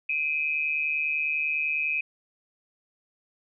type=tone pair together; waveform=sine; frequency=2393 / 2543 Hz; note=D7 / D#7; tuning=+32 / +37 cents; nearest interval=minor second; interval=105 cents; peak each=-29 / -26 dBFS; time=0.09-2.01 s; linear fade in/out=5 ms; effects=none